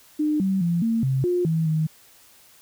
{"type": "tone with pitch steps", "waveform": "sine", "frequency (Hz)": [302.6, 191.9, 171.1, 227.4, 132.8, 356, 161.7, 157], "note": ["D#4", "G3", "F3", "A#3", "C3", "F4", "E3", "D#3"], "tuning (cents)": [-48, -37, -35, -43, 26, 33, -33, 16], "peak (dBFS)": -19, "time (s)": [0.19, 1.87], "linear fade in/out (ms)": 10, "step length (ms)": 210, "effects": ["white hiss -53 dBFS RMS until 2.61 s"]}